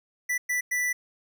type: tone bursts at uneven times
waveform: square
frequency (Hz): 1975.5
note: B6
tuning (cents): 0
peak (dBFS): -25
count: 3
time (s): 0.29-0.38 / 0.49-0.61 / 0.71-0.93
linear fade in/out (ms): 10
effects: none